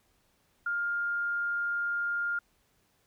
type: tone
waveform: sine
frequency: 1407 Hz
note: F6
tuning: 12 cents sharp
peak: -28 dBFS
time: 0.66-2.39 s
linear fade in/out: 5 ms
effects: pink hiss -70 dBFS RMS until 3.06 s